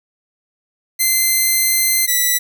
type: tone pair in turn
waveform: 5% pulse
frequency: 2068 / 1967.5 Hz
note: C7 / B6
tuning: -21 / -7 cents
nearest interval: minor second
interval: 86 cents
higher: first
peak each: -3 dBFS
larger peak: neither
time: 0.99-2.07 / 2.07-2.39 s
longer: first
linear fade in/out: 20 ms
effects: none